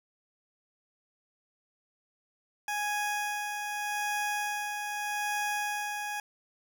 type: tone with tremolo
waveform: 20% pulse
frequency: 830.6 Hz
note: G#5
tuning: in tune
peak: -24 dBFS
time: 2.68-6.2 s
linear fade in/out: 2 ms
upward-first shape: sine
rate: 0.82 Hz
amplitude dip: 40%
effects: none